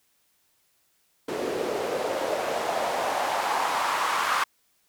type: noise with band-pass filter sweep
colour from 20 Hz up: white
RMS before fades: -27 dBFS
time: 1.28-4.44 s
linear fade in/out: 5 ms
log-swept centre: 390 to 1200 Hz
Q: 2.8
effects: white hiss -68 dBFS RMS until 4.88 s